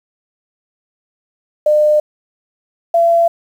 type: tone pair in turn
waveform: sine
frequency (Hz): 603 / 676.8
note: D5 / E5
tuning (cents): +46 / +45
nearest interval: major second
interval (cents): 199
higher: second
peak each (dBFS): -8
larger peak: neither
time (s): 1.66-2 / 2.94-3.28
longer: neither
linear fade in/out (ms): 5
effects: 7-bit